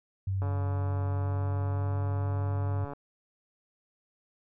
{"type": "tone with pitch glide", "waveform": "sine", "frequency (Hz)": [96.3, 98.72], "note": ["G2", "G2"], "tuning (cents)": [-30, 13], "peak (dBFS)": -27, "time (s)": [0.27, 2.85], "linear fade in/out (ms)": 5, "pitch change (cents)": 43, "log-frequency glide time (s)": [1.05, 2.04]}
{"type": "click train", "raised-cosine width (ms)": 1, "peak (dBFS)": -26, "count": 358, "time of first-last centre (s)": [0.42, 2.934], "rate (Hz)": 142}
{"effects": []}